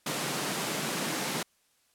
pink high-pass noise, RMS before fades -32 dBFS, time 0.06-1.43 s, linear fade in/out 5 ms, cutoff 140 Hz, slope 48 dB/octave, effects white hiss -69 dBFS RMS until 1.94 s + low-pass 12000 Hz 12 dB/octave

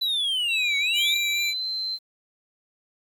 triangle exponential two-way sweep, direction down then up, 4018 to 2208 to 4018 Hz, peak -21 dBFS, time 0.01-1.17 s, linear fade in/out 10 ms, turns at 0.78 s
sine tone with pitch glide, 3899 to 4098 Hz, B7 to C8, -23 to -37 cents, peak -26 dBFS, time 0.48-1.99 s, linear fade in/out 50 ms, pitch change +86 cents, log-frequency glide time 1.29-1.67 s
square tone with vibrato, 2349 Hz, D7, in tune, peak -25 dBFS, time 0.93-1.54 s, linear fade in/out 50 ms, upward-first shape triangle, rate 4.7 Hz, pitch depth 19 cents each way
effects 9-bit

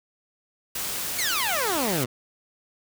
white noise, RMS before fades -30 dBFS, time 0.75-2.04 s, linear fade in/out 5 ms
15% pulse exponential sweep, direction down, 2301 to 116.54 Hz, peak -18 dBFS, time 1.18-2.06 s, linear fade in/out 10 ms
effects none

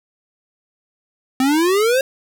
square exponential sweep, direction up, 254.7 to 545 Hz, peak -14 dBFS, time 1.4-2.01 s, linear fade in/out 2 ms, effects none

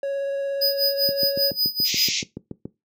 triangle tone with vibrato, 554.4 Hz, C#5, in tune, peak -21 dBFS, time 0.03-1.51 s, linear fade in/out 2 ms, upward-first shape sine, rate 17 Hz, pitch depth 9 cents each way
square tone with tremolo, 4978 Hz, D#8, in tune, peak -17 dBFS, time 0.61-2.09 s, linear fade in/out 10 ms, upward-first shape sine, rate 5.1 Hz, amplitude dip 90%
click train, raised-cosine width 3 ms, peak -16 dBFS, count 12, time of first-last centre 1.09-2.655 s, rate 7.03 Hz
white band-pass noise, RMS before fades -25 dBFS, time 1.84-2.24 s, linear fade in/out 50 ms, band 2100 to 6800 Hz, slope 96 dB/octave
effects noise-tail reverb RT60 0.2 s tail -18 dB re dry + high-pass 150 Hz 12 dB/octave

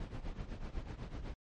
brown noise with tremolo, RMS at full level -39 dBFS, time 0-1.34 s, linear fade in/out 2 ms, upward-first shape triangle, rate 8 Hz, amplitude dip 80%, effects low-pass 5000 Hz 12 dB/octave + MP3 48 kbps

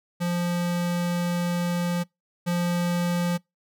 square tone pair in turn, 174.61 / 174.61 Hz, F3 / F3, 0 / 0 cents, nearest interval unison, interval 0 cents, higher neither, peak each -24 / -23 dBFS, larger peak second, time 0.2-2.04 / 2.46-3.38 s, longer first, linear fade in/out 20 ms, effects noise-tail reverb RT60 0.2 s tail -26 dB re dry

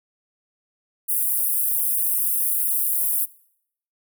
pink high-pass noise, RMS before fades -22 dBFS, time 1.08-3.26 s, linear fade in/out 20 ms, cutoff 10000 Hz, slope 48 dB/octave, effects noise-tail reverb RT60 0.7 s tail -22 dB re dry

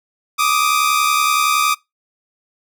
sawtooth tone pair together, 1174.7 / 1245.4 Hz, D6 / D#6, 0 / +1 cents, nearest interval minor second, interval 101 cents, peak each -13 dBFS, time 0.38-1.75 s, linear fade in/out 20 ms, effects noise-tail reverb RT60 0.2 s tail -24 dB re dry

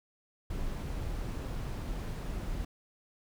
brown noise, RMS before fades -36 dBFS, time 0.5-2.65 s, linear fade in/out 5 ms, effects none

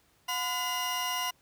30% pulse tone cluster, 721 / 1013 / 2848 Hz, F#5 / B5 / F7, -45 / +44 / +33 cents, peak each -35 / -30 / -31 dBFS, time 0.28-1.31 s, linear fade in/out 10 ms, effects pink hiss -66 dBFS RMS until 1.41 s + high-pass 60 Hz 12 dB/octave

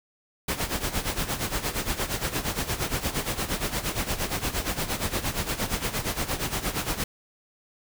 pink noise with tremolo, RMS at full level -26 dBFS, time 0.48-7.04 s, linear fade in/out 5 ms, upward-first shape sine, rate 8.6 Hz, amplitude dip 75%, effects none

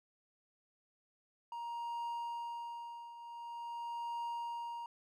triangle tone with tremolo, 940 Hz, A#5, 14 cents sharp, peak -35 dBFS, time 1.52-4.86 s, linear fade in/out 2 ms, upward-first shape triangle, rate 0.46 Hz, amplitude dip 75%, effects none

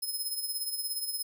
10% pulse tone with tremolo, 5140 Hz, E8, 45 cents flat, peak -24 dBFS, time 0.02-1.23 s, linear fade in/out 10 ms, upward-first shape sine, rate 17 Hz, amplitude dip 60%, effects none

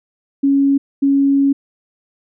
sine tone pair in turn, 277.2 / 277.2 Hz, C#4 / C#4, 0 / 0 cents, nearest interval unison, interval 0 cents, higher neither, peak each -10 dBFS, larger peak neither, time 0.43-0.78 / 1.02-1.53 s, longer second, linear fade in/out 10 ms, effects none

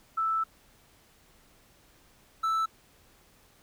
sine / triangle tone pair in turn, 1318.5 / 1318.5 Hz, E6 / E6, 0 / 0 cents, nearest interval unison, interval 0 cents, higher neither, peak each -25 / -23 dBFS, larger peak second, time 0.17-0.44 / 2.43-2.66 s, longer first, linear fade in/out 10 ms, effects pink hiss -61 dBFS RMS until 3.62 s

